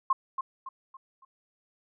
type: tone with echo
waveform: sine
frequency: 1065 Hz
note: C6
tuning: 30 cents sharp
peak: -20 dBFS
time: 0.1-0.13 s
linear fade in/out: 5 ms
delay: 280 ms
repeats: 4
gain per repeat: -8 dB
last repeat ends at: 1.25 s
effects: none